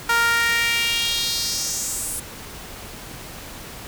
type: tone with high-pass filter sweep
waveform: sawtooth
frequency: 466.1 Hz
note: A#4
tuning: in tune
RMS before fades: -22 dBFS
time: 0.09-2.2 s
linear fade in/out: 5 ms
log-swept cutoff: 1200 to 10000 Hz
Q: 2.8
effects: pink hiss -37 dBFS RMS until 3.87 s